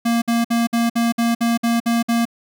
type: tone bursts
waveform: square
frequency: 233.1 Hz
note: A#3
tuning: in tune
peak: -16 dBFS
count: 10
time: 0.05-2.254 s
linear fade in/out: 10 ms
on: 170 ms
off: 56 ms
effects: none

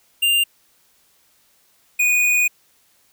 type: tone pair in turn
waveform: square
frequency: 2794 / 2468 Hz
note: F7 / D#7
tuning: 0 / -15 cents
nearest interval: major second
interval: 215 cents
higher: first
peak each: -15 dBFS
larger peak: neither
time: 0.22-0.44 / 1.99-2.48 s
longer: second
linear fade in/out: 10 ms
effects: white hiss -59 dBFS RMS until 3.12 s

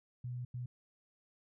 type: tone bursts at uneven times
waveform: sine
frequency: 123.47 Hz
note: B2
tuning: in tune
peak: -38 dBFS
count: 2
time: 0.24-0.45 / 0.54-0.66 s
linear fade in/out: 5 ms
effects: none

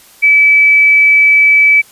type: tone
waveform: sine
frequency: 2300 Hz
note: D7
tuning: 37 cents flat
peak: -4 dBFS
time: 0.22-1.82 s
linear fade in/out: 20 ms
effects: white hiss -42 dBFS RMS until 1.91 s + resampled to 32000 Hz

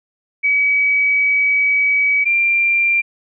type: tone pair in turn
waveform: sine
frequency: 2275 / 2375 Hz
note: C#7 / D7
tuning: +44 / +19 cents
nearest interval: minor second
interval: 75 cents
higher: second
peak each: -12 dBFS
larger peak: neither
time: 0.43-2.25 / 2.25-3.02 s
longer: first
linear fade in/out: 20 ms
effects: none

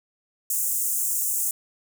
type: high-pass noise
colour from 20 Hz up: pink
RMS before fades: -25 dBFS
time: 0.5-1.51 s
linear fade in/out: 2 ms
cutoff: 6900 Hz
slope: 48 dB/octave
effects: none

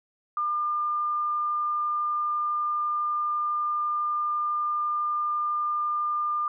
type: tone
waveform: sine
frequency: 1202 Hz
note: D6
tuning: 40 cents sharp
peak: -24 dBFS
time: 0.37-6.48 s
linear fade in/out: 2 ms
effects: none

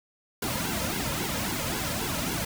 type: noise with flanger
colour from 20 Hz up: pink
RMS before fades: -30 dBFS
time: 0.42-2.45 s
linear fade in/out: 5 ms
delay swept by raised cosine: 1.6 to 2.7 ms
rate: 3.7 Hz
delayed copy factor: -0.85
effects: none

